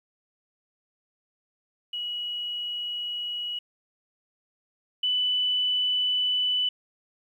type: tone pair in turn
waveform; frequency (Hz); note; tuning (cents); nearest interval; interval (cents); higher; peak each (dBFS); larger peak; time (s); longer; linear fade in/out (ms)
sine; 2915 / 2988; F#7 / F#7; -26 / +16; unison; 42; second; -29 / -22; second; 1.93-3.59 / 5.03-6.69; neither; 5
effects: 10-bit